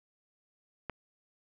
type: click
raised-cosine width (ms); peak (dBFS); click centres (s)
0.5; -21; 0.897
effects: none